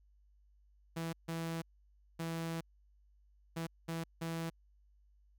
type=tone bursts at uneven times; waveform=sawtooth; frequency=164.81 Hz; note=E3; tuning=in tune; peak=-33 dBFS; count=6; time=0.96-1.13 / 1.28-1.62 / 2.19-2.61 / 3.56-3.67 / 3.88-4.04 / 4.21-4.5 s; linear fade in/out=10 ms; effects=added 50 Hz sine -64 dBFS peak until 5.38 s